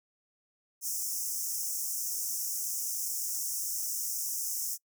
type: high-pass noise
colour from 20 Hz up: pink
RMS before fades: -34 dBFS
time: 0.81-4.78 s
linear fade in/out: 50 ms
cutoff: 5400 Hz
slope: 96 dB/octave
effects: noise-tail reverb RT60 0.1 s tail -24 dB re dry